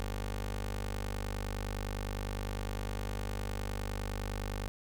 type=tone with notch filter; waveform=15% pulse; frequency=49.81 Hz; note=G1; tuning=28 cents sharp; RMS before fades=-37 dBFS; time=0-4.68 s; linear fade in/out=0 ms; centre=150 Hz; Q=1; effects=none